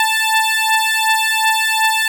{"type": "beating tone pair", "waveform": "15% pulse", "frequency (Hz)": [880, 882.7], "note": ["A5", "A5"], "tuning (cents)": [0, 5], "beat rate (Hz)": 2.7, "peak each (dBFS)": -10, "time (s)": [0, 2.08], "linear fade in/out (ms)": 2, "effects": []}